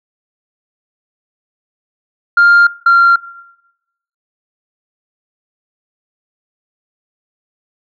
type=tone pair in turn; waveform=sine; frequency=1400 / 1382.3 Hz; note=F6 / F6; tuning=+4 / -18 cents; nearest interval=unison; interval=22 cents; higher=first; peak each=-3 dBFS; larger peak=neither; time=2.37-2.67 / 2.86-3.16 s; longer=neither; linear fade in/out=5 ms; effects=noise-tail reverb RT60 1.0 s tail -23 dB re dry + tanh soft clip ceiling -2 dBFS